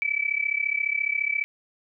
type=tone with amplitude modulation; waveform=sine; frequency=2303 Hz; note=D7; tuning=34 cents flat; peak=-19 dBFS; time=0.02-1.44 s; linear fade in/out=0 ms; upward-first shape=sine; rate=34.5 Hz; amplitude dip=90%; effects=none